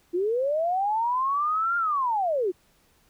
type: linear two-way sweep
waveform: sine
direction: up then down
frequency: 334.7 to 1411 to 334.7 Hz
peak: -22 dBFS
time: 0.13-2.52 s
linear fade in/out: 20 ms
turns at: 1.77 s
effects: pink hiss -63 dBFS RMS until 3.09 s